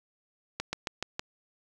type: slowing click train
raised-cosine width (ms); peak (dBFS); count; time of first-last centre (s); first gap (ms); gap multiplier
0.2; -14; 5; 0.6-1.195; 130; 1.09
effects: none